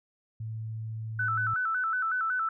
sine tone, 110.7 Hz, A2, 11 cents sharp, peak -33 dBFS, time 0.4-1.54 s, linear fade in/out 5 ms
sine tone with vibrato, 1409 Hz, F6, 15 cents sharp, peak -26 dBFS, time 1.19-2.49 s, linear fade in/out 5 ms, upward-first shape square, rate 5.4 Hz, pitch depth 110 cents each way
effects none

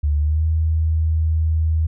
sine tone with pitch glide, 73.5 to 79.69 Hz, D2 to D#2, +2 to +42 cents, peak -15 dBFS, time 0.03-1.87 s, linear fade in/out 10 ms, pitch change +140 cents, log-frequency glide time 0.17-0.45 s, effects none

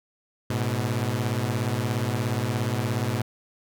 sawtooth beating tone pair, 106.6 / 123.6 Hz, G#2 / B2, +46 / +2 cents, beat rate 17 Hz, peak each -23 dBFS, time 0.5-3.22 s, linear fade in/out 5 ms, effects none

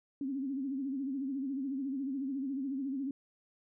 sine tone with vibrato, 270.9 Hz, C#4, 40 cents flat, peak -33 dBFS, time 0.21-3.11 s, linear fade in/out 2 ms, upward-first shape sine, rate 14 Hz, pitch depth 93 cents each way, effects none

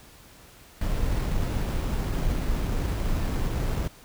brown noise with sample-and-hold, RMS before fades -26 dBFS, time 0.81-3.88 s, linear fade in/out 5 ms, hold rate 6300 Hz, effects pink hiss -51 dBFS RMS until 4.04 s

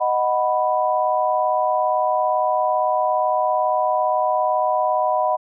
sine chord, B major, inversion first, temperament equal, 622.3 / 740 / 987.8 Hz, D#5 / F#5 / B5, 0 / 0 / 0 cents, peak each -21 dBFS, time 0-5.37 s, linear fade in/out 20 ms, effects none

